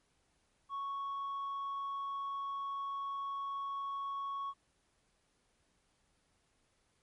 sine tone with tanh clipping, 1108.7 Hz, C#6, in tune, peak -37 dBFS, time 0.69-4.54 s, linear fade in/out 50 ms, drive 1 dB, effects pink hiss -75 dBFS RMS until 7.02 s + MP3 48 kbps

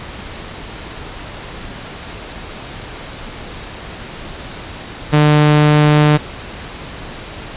sawtooth tone, 149.8 Hz, D3, 35 cents sharp, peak -4 dBFS, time 5.12-6.18 s, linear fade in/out 20 ms, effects pink hiss -30 dBFS RMS until 7.56 s + resampled to 8000 Hz

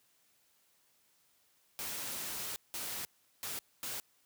white noise bursts at uneven times, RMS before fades -40 dBFS, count 4, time 1.79-2.56 / 2.74-3.05 / 3.43-3.59 / 3.83-4 s, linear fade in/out 0 ms, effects white hiss -71 dBFS RMS until 4.25 s + high-pass 60 Hz 12 dB/octave

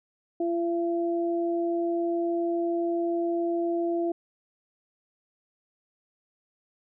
sine tone pair together, 340.9 / 678 Hz, F4 / E5, -42 / +49 cents, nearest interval octave, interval 1191 cents, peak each -25 / -31 dBFS, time 0.4-4.12 s, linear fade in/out 5 ms, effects none

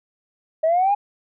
sine linear sweep, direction up, 622.3 to 830.6 Hz, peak -14 dBFS, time 0.63-0.95 s, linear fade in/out 10 ms, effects tanh soft clip ceiling -11 dBFS

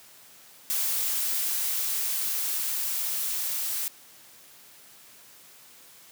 blue noise with level ramp, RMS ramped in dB -27 to -30 dBFS, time 0.7-3.88 s, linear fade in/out 0 ms, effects white hiss -52 dBFS RMS until 6.11 s + high-pass 100 Hz 12 dB/octave

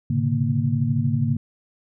sine tone cluster, 109 / 131.1 / 143.5 / 231.5 Hz, A2 / C3 / D3 / A#3, -16 / +4 / -40 / -12 cents, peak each -24 / -25 / -23 / -25 dBFS, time 0.1-1.37 s, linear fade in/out 5 ms, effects none

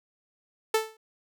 sawtooth tone with exponential decay, 440 Hz, A4, in tune, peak -15 dBFS, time 0.74-0.97 s, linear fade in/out 5 ms, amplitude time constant 48 ms, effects none

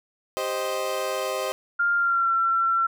30% pulse chord, C minor, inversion second, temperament equal, 392 / 523.3 / 622.3 Hz, G4 / C5 / Eb5, 0 / 0 / 0 cents, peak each -30 / -26 / -27 dBFS, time 0.37-1.52 s, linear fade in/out 0 ms
sine tone with pitch glide, 1400 to 1353.1 Hz, F6 to E6, +4 to +45 cents, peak -19 dBFS, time 1.79-2.87 s, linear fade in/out 10 ms, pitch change -59 cents, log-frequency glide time 1.96-2.32 s
effects none

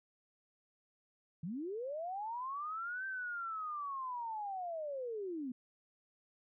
sine linear two-way sweep, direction up then down, 148.6 to 1568 to 238.9 Hz, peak -38 dBFS, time 1.43-5.52 s, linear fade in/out 5 ms, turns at 3.06 s, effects none

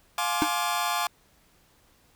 sawtooth chord, D half-diminished seventh, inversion first, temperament just, 704.8 / 845.8 / 1057.2 / 1174.7 Hz, F5 / Ab5 / C6 / D6, +16 / +31 / +18 / 0 cents, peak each -27 dBFS, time 0.18-1.07 s, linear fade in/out 2 ms
square tone with exponential decay, 308.2 Hz, D#4, 16 cents flat, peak -17 dBFS, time 0.42-0.49 s, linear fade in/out 0 ms, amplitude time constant 15 ms
effects pink hiss -62 dBFS RMS until 2.15 s

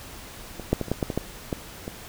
clicks, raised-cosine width 2 ms, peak -21 / -6 / -13 / -23 / -10 / -10 / -14 / -10 / -12 / -18 dBFS, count 10, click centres 0.597 / 0.73 / 0.813 / 0.883 / 0.916 / 1.028 / 1.102 / 1.176 / 1.528 / 1.879 s, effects pink hiss -42 dBFS RMS until 2.08 s

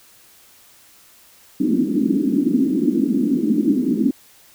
white band-pass noise, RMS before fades -18 dBFS, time 1.6-4.11 s, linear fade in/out 5 ms, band 210 to 310 Hz, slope 48 dB/octave, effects white hiss -50 dBFS RMS until 4.54 s

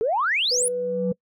sine exponential sweep, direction up, 415.3 to 10548 Hz, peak -19 dBFS, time 0.01-0.68 s, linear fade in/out 0 ms
sine tone with exponential growth, 185 Hz, F#3, in tune, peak -20 dBFS, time 0.47-1.12 s, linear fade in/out 5 ms, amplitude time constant 140 ms
sine tone, 493.9 Hz, B4, in tune, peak -23 dBFS, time 0.51-1.13 s, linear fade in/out 10 ms
effects noise-tail reverb RT60 0.1 s tail -26 dB re dry + tanh soft clip ceiling -12 dBFS

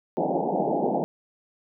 white band-pass noise, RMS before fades -25 dBFS, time 0.17-1.04 s, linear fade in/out 0 ms, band 150 to 850 Hz, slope 96 dB/octave, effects none

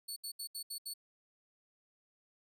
20% pulse tone bursts, 4435 Hz, C#8, in tune, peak -34 dBFS, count 6, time 0.08-0.939 s, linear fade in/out 10 ms, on 84 ms, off 71 ms, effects none

